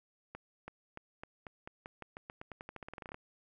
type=accelerating click train; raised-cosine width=0.5 ms; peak=-29 dBFS; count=24; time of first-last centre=0.35-3.144 s; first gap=330 ms; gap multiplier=0.89; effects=none